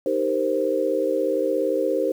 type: chord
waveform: sine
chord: C minor seventh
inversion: first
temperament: equal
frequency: 311.1 / 392 / 466.2 / 523.3 Hz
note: Eb4 / G4 / Bb4 / C5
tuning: 0 / 0 / 0 / 0 cents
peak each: -27 / -26 / -26 / -23 dBFS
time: 0.06-2.12 s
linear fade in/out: 2 ms
effects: 8-bit